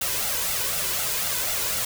white noise with flanger, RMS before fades -26 dBFS, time 0.01-1.85 s, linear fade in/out 5 ms, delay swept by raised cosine 1.4 to 2.05 ms, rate 4 Hz, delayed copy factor +0.6, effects none

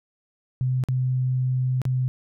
sine tone with dropouts, 128.2 Hz, C3, 35 cents flat, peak -20 dBFS, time 0.61-2.08 s, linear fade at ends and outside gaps 0 ms, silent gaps 0.838-0.886 / 1.817-1.853 s, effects none

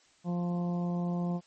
harmonic tone, 175 Hz, F3, 4 cents sharp, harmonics 1 / 2 / 3 / 4 / 5 / 6, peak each -29 / -41 / -43 / -43 / -48 / -49 dBFS, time 0.24-1.41 s, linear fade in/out 50 ms, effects white hiss -64 dBFS RMS until 1.46 s + MP3 32 kbps

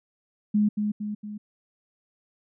sine tone with echo, 209.4 Hz, G#3, 15 cents sharp, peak -18 dBFS, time 0.54-0.69 s, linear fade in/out 10 ms, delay 230 ms, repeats 3, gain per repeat -5 dB, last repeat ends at 1.38 s, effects none

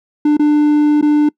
triangle tone with dropouts, 297.6 Hz, D4, 23 cents sharp, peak -6 dBFS, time 0.25-1.29 s, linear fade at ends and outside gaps 5 ms, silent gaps 0.37-0.394 / 1.013-1.025 s, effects noise-tail reverb RT60 0.1 s tail -24 dB re dry

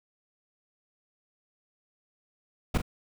brown noise with echo, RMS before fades -23 dBFS, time 2.74-2.78 s, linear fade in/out 10 ms, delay 39 ms, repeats 1, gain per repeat -8 dB, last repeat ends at 2.819 s, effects none

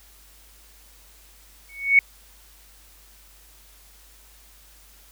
sine tone with exponential growth, 2222 Hz, C#7, 4 cents sharp, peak -8 dBFS, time 1.69-1.99 s, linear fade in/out 2 ms, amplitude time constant 65 ms, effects added 50 Hz sine -53 dBFS peak until 5.11 s + white hiss -53 dBFS RMS until 5.11 s

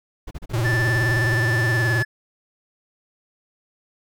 brown noise bursts, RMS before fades -31 dBFS, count 15, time 0.27-1.347 s, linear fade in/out 10 ms, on 41 ms, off 33 ms
square tone with vibrato, 116.7 Hz, A#2, 2 cents sharp, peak -20 dBFS, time 0.53-2.03 s, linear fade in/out 10 ms, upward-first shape sine, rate 19 Hz, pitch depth 140 cents each way
triangle tone with pitch glide, 1760 to 1721.8 Hz, A6 to A6, 0 to -38 cents, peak -20 dBFS, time 0.64-2.05 s, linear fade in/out 20 ms, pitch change -38 cents, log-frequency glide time 1.7-1.93 s
effects none

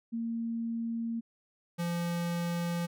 sine / square tone pair in turn, 230 / 171.81 Hz, A#3 / F3, -23 / -28 cents, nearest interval perfect fourth, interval 505 cents, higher first, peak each -31 / -31 dBFS, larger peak neither, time 0.12-1.21 / 1.78-2.87 s, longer neither, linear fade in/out 20 ms, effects none

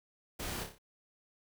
pink noise with echo, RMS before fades -40 dBFS, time 0.39-0.64 s, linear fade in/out 10 ms, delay 29 ms, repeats 5, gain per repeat -5 dB, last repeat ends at 0.785 s, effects none

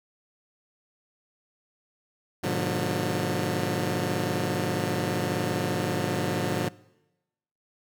15% pulse chord, G# diminished seventh, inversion none, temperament just, 103.83 / 124.59 / 149.51 / 179.41 Hz, G#2 / B2 / D3 / F3, 0 / +16 / +31 / +47 cents, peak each -26 / -27 / -25 / -23 dBFS, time 2.43-6.69 s, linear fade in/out 10 ms, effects noise-tail reverb RT60 1.0 s tail -23 dB re dry

